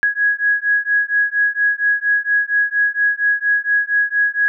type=beating tone pair; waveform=sine; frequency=1661.2 / 1665.5 Hz; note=G#6 / G#6; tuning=0 / +4 cents; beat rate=4.3 Hz; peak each=-17 dBFS; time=0.03-4.48 s; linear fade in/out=0 ms; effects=none